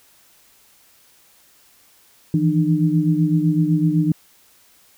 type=tone cluster; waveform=sine; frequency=159.2 / 167.1 / 302.3 Hz; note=D#3 / E3 / D#4; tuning=+40 / +24 / -50 cents; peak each=-19 dBFS; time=2.34-4.12 s; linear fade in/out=2 ms; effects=white hiss -54 dBFS RMS until 4.97 s